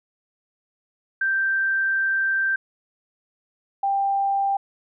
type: tone pair in turn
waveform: sine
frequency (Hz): 1568 / 790.8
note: G6 / G5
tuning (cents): 0 / +15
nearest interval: octave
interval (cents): 1185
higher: first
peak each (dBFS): -19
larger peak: neither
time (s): 1.21-2.56 / 3.83-4.57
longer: first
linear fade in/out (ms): 5
effects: none